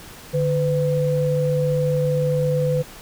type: tone pair together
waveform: sine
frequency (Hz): 148.77 / 503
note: D3 / B4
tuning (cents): +23 / +32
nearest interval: octave + major sixth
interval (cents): 2109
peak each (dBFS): -20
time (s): 0.33-2.83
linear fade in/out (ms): 20
effects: pink hiss -41 dBFS RMS until 3.01 s